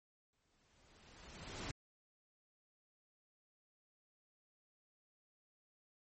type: noise with exponential growth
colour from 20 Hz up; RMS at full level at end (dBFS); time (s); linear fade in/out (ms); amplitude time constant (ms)
pink; -43; 0.33-1.71; 0; 300
effects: MP3 32 kbps